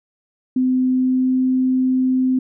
sine tone with pitch glide, 256.2 to 257.8 Hz, C4 to C4, -36 to -26 cents, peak -14 dBFS, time 0.56-2.39 s, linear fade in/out 5 ms, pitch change +10 cents, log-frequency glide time 0.88-1.4 s, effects none

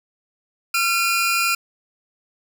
sawtooth tone pair together, 1368 / 2437 Hz, F6 / D#7, -36 / -37 cents, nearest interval minor seventh, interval 999 cents, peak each -17 dBFS, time 0.74-1.55 s, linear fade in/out 5 ms, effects none

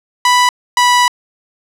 sawtooth tone pair in turn, 987.8 / 982.1 Hz, B5 / B5, 0 / -10 cents, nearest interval unison, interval 10 cents, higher first, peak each -4 dBFS, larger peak neither, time 0.25-0.49 / 0.77-1.08 s, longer second, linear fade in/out 2 ms, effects low-pass 9000 Hz 12 dB/octave

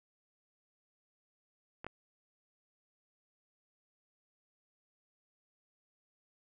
clicks, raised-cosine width 0.5 ms, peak -28 / -25 dBFS, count 2, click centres 1.845 / 1.866 s, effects none

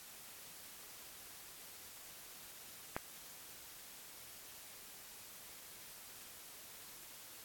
click, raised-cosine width 0.5 ms, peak -23 dBFS, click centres 2.965 s, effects white hiss -54 dBFS RMS until 7.44 s + AAC 64 kbps

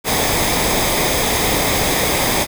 pink noise with comb filter, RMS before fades -17 dBFS, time 0.04-2.47 s, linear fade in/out 50 ms, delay 0.7 ms, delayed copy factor -0.5, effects none

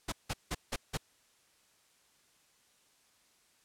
pink noise bursts, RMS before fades -34 dBFS, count 5, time 0.08-0.975 s, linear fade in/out 10 ms, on 43 ms, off 170 ms, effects white hiss -68 dBFS RMS until 3.64 s + low-pass 10000 Hz 12 dB/octave

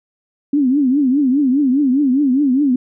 sine tone with vibrato, 271.8 Hz, C#4, 34 cents flat, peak -11 dBFS, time 0.53-2.76 s, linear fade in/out 5 ms, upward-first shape triangle, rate 4.9 Hz, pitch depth 190 cents each way, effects none

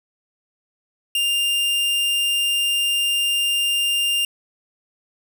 45% pulse tone, 2800 Hz, F7, 4 cents sharp, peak -18 dBFS, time 1.15-4.25 s, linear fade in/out 2 ms, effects none

